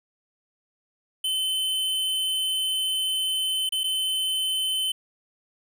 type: tone with dropouts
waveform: square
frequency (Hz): 3057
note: G7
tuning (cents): -44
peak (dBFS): -24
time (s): 1.24-4.92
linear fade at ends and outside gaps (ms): 5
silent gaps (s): 3.692-3.722 / 3.835-3.84
effects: none